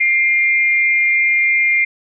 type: tone pair together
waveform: sine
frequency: 2107 / 2390 Hz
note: C7 / D7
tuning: +12 / +30 cents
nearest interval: major second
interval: 218 cents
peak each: -12 / -19 dBFS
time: 0-1.85 s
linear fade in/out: 10 ms
effects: none

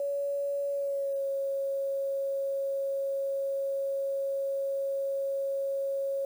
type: tone with pitch glide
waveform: sine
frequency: 564 to 548.9 Hz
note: C#5 to C#5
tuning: +30 to -17 cents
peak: -28 dBFS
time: 0-6.25 s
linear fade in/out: 2 ms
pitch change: -47 cents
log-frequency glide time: 0.68-1.23 s
effects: 9-bit

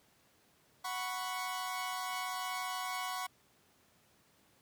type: chord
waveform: sawtooth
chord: F# suspended fourth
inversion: none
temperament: equal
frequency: 740 / 987.8 / 1108.7 Hz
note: F#5 / B5 / C#6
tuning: 0 / 0 / 0 cents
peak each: -37 / -39 / -36 dBFS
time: 0.84-3.27 s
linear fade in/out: 10 ms
effects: pink hiss -68 dBFS RMS until 4.61 s + high-pass 100 Hz 12 dB/octave

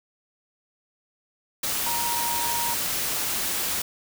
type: tone in noise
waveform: sine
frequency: 942 Hz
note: A#5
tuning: 18 cents sharp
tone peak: -28 dBFS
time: 1.86-2.74 s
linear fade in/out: 5 ms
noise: white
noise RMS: -27 dBFS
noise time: 1.63-3.82 s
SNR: -4 dB
effects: none

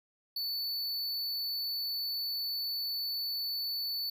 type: tone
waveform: square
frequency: 4478 Hz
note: C#8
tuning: 17 cents sharp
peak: -33 dBFS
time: 0.36-4.1 s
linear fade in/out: 5 ms
effects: none

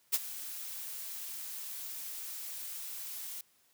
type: noise with ADSR envelope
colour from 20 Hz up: blue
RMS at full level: -26 dBFS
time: 0.12-3.41 s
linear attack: 23 ms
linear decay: 33 ms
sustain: -16 dB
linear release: 3 ms
effects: white hiss -69 dBFS RMS until 3.73 s + high-pass 60 Hz 12 dB/octave

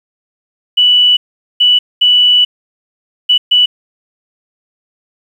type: tone bursts at uneven times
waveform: sine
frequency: 2960 Hz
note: F#7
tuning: in tune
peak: -5 dBFS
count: 5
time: 0.77-1.17 / 1.6-1.79 / 2.01-2.45 / 3.29-3.38 / 3.51-3.66 s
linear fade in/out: 10 ms
effects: 7-bit

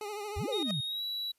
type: tone with vibrato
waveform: 25% pulse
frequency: 415.3 Hz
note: G#4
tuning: in tune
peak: -33 dBFS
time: 0.01-0.63 s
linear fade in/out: 2 ms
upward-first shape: triangle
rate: 13 Hz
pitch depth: 71 cents each way
type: exponential two-way sweep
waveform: sine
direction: up then down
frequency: 58.27 to 578 to 122.6 Hz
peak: -32 dBFS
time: 0.36-0.81 s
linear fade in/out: 10 ms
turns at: 0.49 s
type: tone with pitch glide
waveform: triangle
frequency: 3729 to 3919 Hz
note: A#7 to B7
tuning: 0 to -14 cents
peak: -32 dBFS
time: 0.52-1.32 s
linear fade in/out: 10 ms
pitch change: +86 cents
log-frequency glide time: 0.85-1.03 s
type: tone with exponential growth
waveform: sawtooth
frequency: 622.3 Hz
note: D#5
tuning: in tune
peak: -30 dBFS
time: 0.61-0.71 s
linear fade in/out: 2 ms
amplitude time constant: 21 ms
effects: white hiss -75 dBFS RMS until 1.38 s + resampled to 32000 Hz

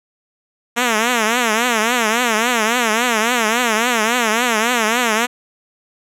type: tone with vibrato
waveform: 5% pulse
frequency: 231.1 Hz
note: A#3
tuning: 15 cents flat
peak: -3 dBFS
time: 0.76-5.27 s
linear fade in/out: 20 ms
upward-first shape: triangle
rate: 3.6 Hz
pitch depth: 170 cents each way
effects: low-pass 12000 Hz 12 dB/octave

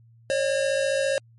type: tone pair together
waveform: square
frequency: 544 / 598.8 Hz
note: C#5 / D5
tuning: -33 / +33 cents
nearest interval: major second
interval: 166 cents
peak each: -23 / -29 dBFS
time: 0.3-1.18 s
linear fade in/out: 0 ms
effects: added 115 Hz sine -51 dBFS peak until 1.38 s + MP3 48 kbps

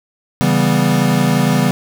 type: chord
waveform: square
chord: C# half-diminished seventh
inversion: none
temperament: equal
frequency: 138.59 / 164.81 / 196 / 246.9 Hz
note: C#3 / E3 / G3 / B3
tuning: 0 / 0 / 0 / 0 cents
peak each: -18 dBFS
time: 0.41-1.71 s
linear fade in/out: 0 ms
effects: none

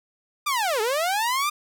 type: linear two-way sweep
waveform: sawtooth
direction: down then up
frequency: 1221 to 413.3 to 1221 Hz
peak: -18 dBFS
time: 0.46-1.5 s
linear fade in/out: 10 ms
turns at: 0.81 s
effects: none

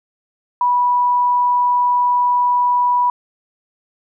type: tone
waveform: sine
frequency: 980 Hz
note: B5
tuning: 14 cents flat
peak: -12 dBFS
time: 0.61-3.1 s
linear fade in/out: 2 ms
effects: none

